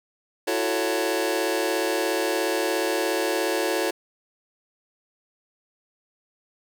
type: chord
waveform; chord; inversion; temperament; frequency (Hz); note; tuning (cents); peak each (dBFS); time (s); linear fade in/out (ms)
sawtooth; F# minor seventh; third; just; 333 / 370 / 444 / 555; E4 / F#4 / A4 / C#5; +18 / 0 / +16 / +2; -24; 0.47-3.91; 10
effects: none